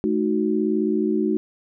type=chord; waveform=sine; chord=D# diminished; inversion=second; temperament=equal with one note detuned; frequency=216 / 311.1 / 370 Hz; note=A3 / D#4 / F#4; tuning=-32 / 0 / 0 cents; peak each=-23 dBFS; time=0.04-1.37 s; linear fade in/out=0 ms; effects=none